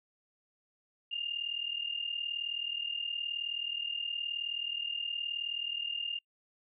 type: tone pair together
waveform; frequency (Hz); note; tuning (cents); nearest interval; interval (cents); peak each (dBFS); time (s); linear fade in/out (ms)
sine; 2803 / 2842; F7 / F7; +6 / +30; unison; 24; -35 / -38; 1.11-6.19; 10
effects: noise-tail reverb RT60 0.1 s tail -26 dB re dry